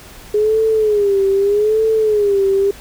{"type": "tone with vibrato", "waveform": "sine", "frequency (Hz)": 415.3, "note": "G#4", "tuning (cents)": 0, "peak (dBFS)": -11, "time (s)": [0.34, 2.71], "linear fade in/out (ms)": 5, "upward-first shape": "sine", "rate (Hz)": 0.81, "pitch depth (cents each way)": 110, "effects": ["added 50 Hz sine -43 dBFS peak until 2.8 s", "pink hiss -39 dBFS RMS until 2.8 s"]}